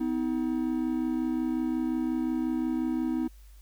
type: tone pair together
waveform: triangle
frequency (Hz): 252.6 / 318.2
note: B3 / D#4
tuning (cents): +39 / +39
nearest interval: major third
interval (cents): 400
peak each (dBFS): -27 / -27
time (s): 0-3.28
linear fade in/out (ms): 10
effects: added 50 Hz sine -48 dBFS peak until 3.61 s + white hiss -63 dBFS RMS until 3.61 s